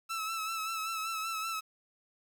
sawtooth tone with vibrato, 1313 Hz, E6, 7 cents flat, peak -30 dBFS, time 0.09-1.61 s, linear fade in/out 20 ms, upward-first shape sine, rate 5.2 Hz, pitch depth 39 cents each way, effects 10-bit

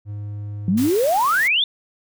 triangle tone, 103.3 Hz, G#2, 9 cents flat, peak -25 dBFS, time 0.05-0.91 s, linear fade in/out 50 ms
sine exponential sweep, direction up, 169.9 to 3646 Hz, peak -15 dBFS, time 0.68-1.64 s, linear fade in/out 2 ms
white noise, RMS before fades -32 dBFS, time 0.77-1.48 s, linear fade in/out 10 ms
effects none

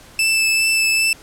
sawtooth tone with vibrato, 2637 Hz, E7, in tune, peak -11 dBFS, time 0.19-1.13 s, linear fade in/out 2 ms, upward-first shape triangle, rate 2.5 Hz, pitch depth 12 cents each way, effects pink hiss -44 dBFS RMS until 1.22 s + low-pass 12000 Hz 12 dB/octave

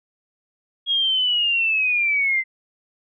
sine linear sweep, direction down, 3300 to 2055 Hz, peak -17 dBFS, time 0.86-2.44 s, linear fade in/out 50 ms, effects none

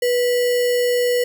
sine tone with sample-and-hold, 489.2 Hz, B4, 16 cents flat, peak -15 dBFS, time 0.02-1.24 s, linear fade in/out 5 ms, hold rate 2450 Hz, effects none

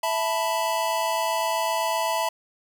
square chord, E suspended fourth, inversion none, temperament equal, 659.3 / 880 / 987.8 Hz, E5 / A5 / B5, 0 / 0 / 0 cents, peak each -28 dBFS, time 0.03-2.29 s, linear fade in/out 5 ms, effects none

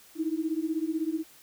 sine beating tone pair, 311.1 / 327.1 Hz, D#4 / E4, 0 / -13 cents, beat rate 16 Hz, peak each -30 dBFS, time 0.15-1.24 s, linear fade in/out 50 ms, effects white hiss -55 dBFS RMS until 1.42 s

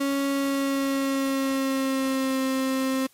35% pulse tone with pitch glide, 277.2 to 264.1 Hz, C#4 to C4, 0 to +16 cents, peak -21 dBFS, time 0-3.07 s, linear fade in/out 10 ms, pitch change -84 cents, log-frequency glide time 0.29-2.43 s, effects white hiss -59 dBFS RMS until 3.13 s + MP3 64 kbps

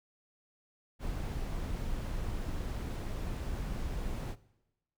brown noise, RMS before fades -36 dBFS, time 0.99-4.36 s, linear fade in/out 50 ms, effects noise-tail reverb RT60 1.0 s tail -20 dB re dry

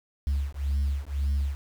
sine beating tone pair, 69 / 70.9 Hz, C#2 / C#2, -7 / +40 cents, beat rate 1.9 Hz, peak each -26 dBFS, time 0.27-1.55 s, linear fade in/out 0 ms, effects tanh soft clip ceiling -21 dBFS + 8-bit

